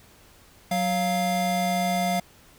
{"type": "tone pair together", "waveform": "square", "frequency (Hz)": [185.14, 699], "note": ["F#3", "F5"], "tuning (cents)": [1, 1], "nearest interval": "octave + major seventh", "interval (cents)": 2300, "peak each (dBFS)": [-27, -25], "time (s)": [0.71, 2.2], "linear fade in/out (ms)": 5, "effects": ["pink hiss -54 dBFS RMS until 2.58 s"]}